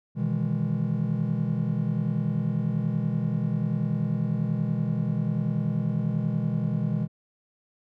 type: chord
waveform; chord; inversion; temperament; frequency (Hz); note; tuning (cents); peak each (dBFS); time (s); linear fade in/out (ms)
triangle; E major seventh; second; just; 123.61 / 154.51 / 164.81 / 206; B2 / D#3 / E3 / G#3; +2 / -12 / 0 / -14; -27; 0.15-7.08; 50
effects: tanh soft clip ceiling -13 dBFS